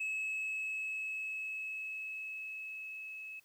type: tone with level ramp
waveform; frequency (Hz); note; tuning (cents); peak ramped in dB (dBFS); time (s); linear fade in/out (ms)
sine; 2584; E7; -35; -31 to -43; 0-3.4; 10
effects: tanh soft clip ceiling -33 dBFS + white hiss -69 dBFS RMS until 3.44 s